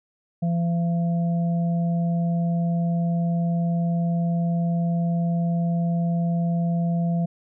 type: harmonic tone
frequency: 170 Hz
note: F3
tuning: 46 cents flat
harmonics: 1 / 3 / 4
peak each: -20 / -40 / -33 dBFS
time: 0.42-7.26 s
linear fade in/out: 10 ms
effects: none